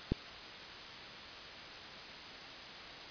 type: click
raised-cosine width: 3 ms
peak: -17 dBFS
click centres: 0.12 s
effects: white hiss -47 dBFS RMS until 3.1 s + resampled to 11025 Hz